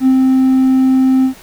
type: tone with ADSR envelope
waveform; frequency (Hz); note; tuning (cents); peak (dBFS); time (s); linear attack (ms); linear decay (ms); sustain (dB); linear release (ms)
triangle; 261.7; C4; 0; -3; 0-1.34; 67; 82; -2; 100
effects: tanh soft clip ceiling -1 dBFS + pink hiss -39 dBFS RMS until 1.42 s